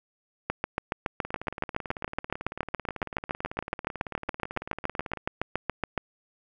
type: two click trains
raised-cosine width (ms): 0.5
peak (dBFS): -20 / -11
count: 72 / 40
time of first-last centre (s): 1.25-5.173 / 0.5-5.978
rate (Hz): 18.1 / 7.12
effects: none